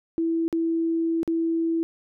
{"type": "tone with dropouts", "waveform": "sine", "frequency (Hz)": 329.6, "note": "E4", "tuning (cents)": 0, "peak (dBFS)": -21, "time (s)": [0.18, 1.83], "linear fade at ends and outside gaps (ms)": 0, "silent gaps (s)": [[0.48, 0.527], [1.231, 1.277]], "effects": []}